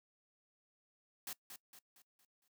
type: noise with echo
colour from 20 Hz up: white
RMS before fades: -44 dBFS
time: 1.27-1.33 s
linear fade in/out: 2 ms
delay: 230 ms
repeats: 5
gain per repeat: -7 dB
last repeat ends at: 2.48 s
effects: noise-tail reverb RT60 0.1 s tail -21 dB re dry + high-pass 150 Hz 12 dB/octave